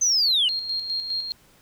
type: linear sweep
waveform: sine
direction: down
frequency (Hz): 6272 to 2800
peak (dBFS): -16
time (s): 0.01-0.49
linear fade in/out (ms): 10
type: tone with tremolo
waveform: sine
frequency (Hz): 4228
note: C8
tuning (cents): +17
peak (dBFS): -23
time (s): 0.49-1.32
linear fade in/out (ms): 0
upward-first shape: square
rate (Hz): 4.9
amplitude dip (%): 50
effects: tanh soft clip ceiling -14 dBFS + pink hiss -56 dBFS RMS until 1.61 s